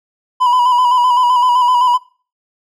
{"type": "tone with vibrato", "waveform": "triangle", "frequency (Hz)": 987.8, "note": "B5", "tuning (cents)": 0, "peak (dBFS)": -7, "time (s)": [0.4, 1.98], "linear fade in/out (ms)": 20, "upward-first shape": "square", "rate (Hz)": 7.8, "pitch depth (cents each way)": 38, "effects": ["noise-tail reverb RT60 0.4 s tail -24 dB re dry"]}